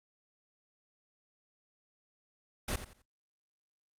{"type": "noise with echo", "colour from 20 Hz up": "pink", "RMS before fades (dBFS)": -33, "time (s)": [2.68, 2.76], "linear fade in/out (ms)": 5, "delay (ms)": 87, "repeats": 3, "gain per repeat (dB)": -11, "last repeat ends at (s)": 3.021, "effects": ["low-pass 12000 Hz 12 dB/octave", "Opus 32 kbps"]}